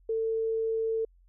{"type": "tone", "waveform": "sine", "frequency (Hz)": 447.6, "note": "A4", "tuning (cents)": 30, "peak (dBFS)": -26, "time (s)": [0.09, 1.05], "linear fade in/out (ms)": 5, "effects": ["added 44 Hz sine -57 dBFS peak until 1.28 s"]}